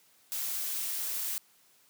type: noise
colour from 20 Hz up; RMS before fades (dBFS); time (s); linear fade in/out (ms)
blue; -34; 0.32-1.38; 0
effects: white hiss -64 dBFS RMS until 1.89 s + high-pass 100 Hz 12 dB/octave